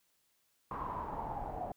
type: noise with low-pass filter sweep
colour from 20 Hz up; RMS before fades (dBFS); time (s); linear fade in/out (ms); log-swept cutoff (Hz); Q
pink; -40; 0.71-1.72; 2; 1100 to 710; 8
effects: white hiss -75 dBFS RMS until 1.76 s